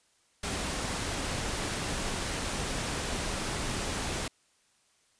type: noise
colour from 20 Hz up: pink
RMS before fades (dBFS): -33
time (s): 0.43-4.28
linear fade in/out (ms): 5
effects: white hiss -68 dBFS RMS until 5.19 s + resampled to 22050 Hz